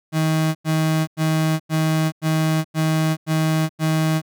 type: tone bursts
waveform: 35% pulse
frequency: 158.1 Hz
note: D#3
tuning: 28 cents sharp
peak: -15 dBFS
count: 8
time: 0.12-4.218 s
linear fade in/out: 50 ms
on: 430 ms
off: 94 ms
effects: none

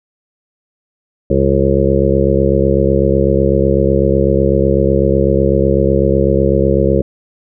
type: harmonic tone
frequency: 68 Hz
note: C#2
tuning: 33 cents flat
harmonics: 1 / 2 / 3 / 5 / 6 / 7 / 8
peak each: -17 / -17 / -17 / -17 / -17 / -17 / -17 dBFS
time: 1.3-7.02 s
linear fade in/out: 5 ms
effects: none

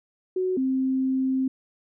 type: tone pair in turn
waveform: sine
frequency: 370.5 / 262.7 Hz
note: F#4 / C4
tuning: +2 / +7 cents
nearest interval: tritone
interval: 595 cents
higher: first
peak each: -22 / -21 dBFS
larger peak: second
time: 0.36-0.57 / 0.57-1.48 s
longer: second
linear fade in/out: 5 ms
effects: none

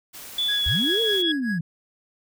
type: noise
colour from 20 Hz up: white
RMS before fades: -40 dBFS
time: 0.13-1.23 s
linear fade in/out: 20 ms
type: tone with pitch glide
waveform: sine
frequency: 3454 to 3348 Hz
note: A7 to G#7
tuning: -33 to +13 cents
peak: -21 dBFS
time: 0.38-1.32 s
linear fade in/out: 5 ms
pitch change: -54 cents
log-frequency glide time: 0.53-0.68 s
type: tone with tremolo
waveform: triangle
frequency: 1661.2 Hz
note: G#6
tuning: in tune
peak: -24 dBFS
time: 0.48-1.59 s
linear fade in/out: 10 ms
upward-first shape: triangle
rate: 5.1 Hz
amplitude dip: 100%
type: linear two-way sweep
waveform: sine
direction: up then down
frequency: 55 to 465.4 to 154.6 Hz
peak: -23 dBFS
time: 0.66-1.61 s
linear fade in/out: 5 ms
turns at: 1.01 s
effects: none

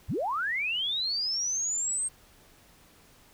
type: linear sweep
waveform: sine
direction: up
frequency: 36.71 to 8530 Hz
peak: -27 dBFS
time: 0.08-2.09 s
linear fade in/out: 20 ms
effects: pink hiss -58 dBFS RMS until 3.33 s

